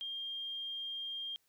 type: tone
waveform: sine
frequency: 3207 Hz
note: G7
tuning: 39 cents sharp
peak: -38 dBFS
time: 0.01-1.36 s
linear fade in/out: 0 ms
effects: white hiss -75 dBFS RMS until 1.48 s